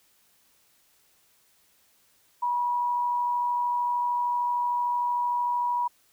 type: tone with amplitude modulation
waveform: sine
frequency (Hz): 969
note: B5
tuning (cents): -33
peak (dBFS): -22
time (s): 2.42-5.88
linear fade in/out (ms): 10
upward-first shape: sine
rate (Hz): 93.2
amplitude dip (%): 30
effects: white hiss -64 dBFS RMS until 6.12 s